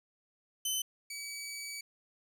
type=tone pair in turn; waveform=15% pulse; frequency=3045 / 2281 Hz; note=F#7 / C#7; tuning=+49 / +49 cents; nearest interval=perfect fourth; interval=500 cents; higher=first; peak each=-24 / -33 dBFS; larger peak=first; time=0.65-0.82 / 1.1-1.81 s; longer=second; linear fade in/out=5 ms; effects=none

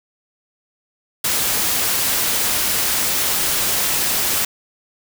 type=noise; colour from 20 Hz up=white; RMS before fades=-19 dBFS; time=1.24-4.45 s; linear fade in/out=5 ms; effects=none

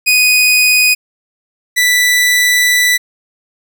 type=tone pair in turn; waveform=sawtooth; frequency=2489 / 1975.5 Hz; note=D#7 / B6; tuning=0 / 0 cents; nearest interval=major third; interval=400 cents; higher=first; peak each=-4 / -5 dBFS; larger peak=first; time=0.06-0.95 / 1.76-2.98 s; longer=second; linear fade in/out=20 ms; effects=none

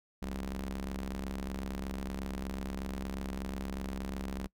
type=ring-modulated tone; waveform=sawtooth; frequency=68.3 Hz; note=C#2; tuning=25 cents flat; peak=-29 dBFS; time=0.22-4.47 s; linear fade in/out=0 ms; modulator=124 Hz; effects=noise-tail reverb RT60 0.1 s tail -23 dB re dry

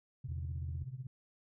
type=tone with tremolo; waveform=sine; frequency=128.6 Hz; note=C3; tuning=30 cents flat; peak=-36 dBFS; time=0.24-1.07 s; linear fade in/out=5 ms; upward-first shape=triangle; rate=16 Hz; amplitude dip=95%
type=tone; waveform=sine; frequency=82.41 Hz; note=E2; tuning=in tune; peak=-37 dBFS; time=0.28-0.84 s; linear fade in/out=10 ms
effects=tanh soft clip ceiling -30 dBFS

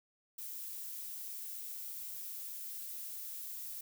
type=noise; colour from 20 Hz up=violet; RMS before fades=-44 dBFS; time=0.38-3.81 s; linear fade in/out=5 ms; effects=none

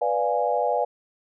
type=chord; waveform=sine; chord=B diminished seventh; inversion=none; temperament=equal; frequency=493.9 / 587.3 / 698.5 / 830.6 Hz; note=B4 / D5 / F5 / Ab5; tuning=0 / 0 / 0 / 0 cents; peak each=-26 dBFS; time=0.01-0.85 s; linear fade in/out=10 ms; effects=none

